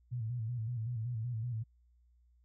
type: tone with vibrato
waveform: sine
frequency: 116.54 Hz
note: A#2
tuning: in tune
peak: -34 dBFS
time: 0.11-1.64 s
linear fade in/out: 20 ms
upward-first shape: square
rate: 5.3 Hz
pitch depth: 89 cents each way
effects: added 60 Hz sine -64 dBFS peak until 2.44 s